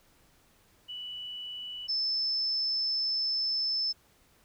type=tone pair in turn; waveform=sine; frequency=2960 / 5263 Hz; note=F#7 / E8; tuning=0 / -4 cents; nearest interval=minor seventh; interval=996 cents; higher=second; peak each=-37 / -27 dBFS; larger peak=second; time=0.88-1.88 / 1.88-3.93 s; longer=second; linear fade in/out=20 ms; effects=pink hiss -64 dBFS RMS until 4.44 s